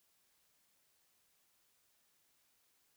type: silence
effects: white hiss -75 dBFS RMS until 2.96 s